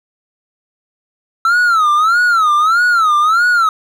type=tone with vibrato; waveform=triangle; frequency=1318.5 Hz; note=E6; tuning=in tune; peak=-7 dBFS; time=1.45-3.69 s; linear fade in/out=2 ms; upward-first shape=sine; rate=1.6 Hz; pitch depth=180 cents each way; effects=none